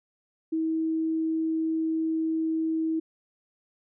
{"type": "tone", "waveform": "sine", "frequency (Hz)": 321.2, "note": "E4", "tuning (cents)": -45, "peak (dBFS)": -24, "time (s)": [0.52, 3], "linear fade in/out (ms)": 10, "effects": []}